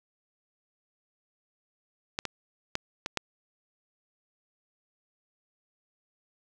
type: clicks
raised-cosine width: 0.2 ms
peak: -12 / -14 / -11 / -14 / -10 dBFS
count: 5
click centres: 2.189 / 2.253 / 2.754 / 3.061 / 3.173 s
effects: none